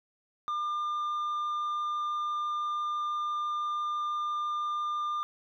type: tone with tanh clipping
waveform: sine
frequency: 1201 Hz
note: D6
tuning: 38 cents sharp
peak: -30 dBFS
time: 0.48-5.23 s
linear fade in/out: 0 ms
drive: 4 dB
effects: none